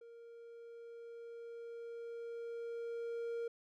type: tone with level ramp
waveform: triangle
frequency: 466.2 Hz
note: A#4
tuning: in tune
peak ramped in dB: -51 to -35 dBFS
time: 0.01-3.48 s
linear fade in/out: 5 ms
effects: none